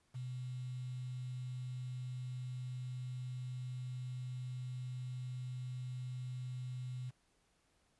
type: tone with quantisation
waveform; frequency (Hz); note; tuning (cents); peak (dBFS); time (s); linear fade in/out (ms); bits
sine; 126.2; B2; +38; -40; 0.14-7.11; 20; 10
effects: pink hiss -75 dBFS RMS until 7.99 s + resampled to 24000 Hz